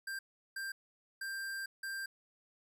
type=tone bursts at uneven times; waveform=square; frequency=1583 Hz; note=G6; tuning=17 cents sharp; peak=-39 dBFS; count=4; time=0.07-0.19 / 0.56-0.72 / 1.21-1.66 / 1.83-2.06 s; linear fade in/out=5 ms; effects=none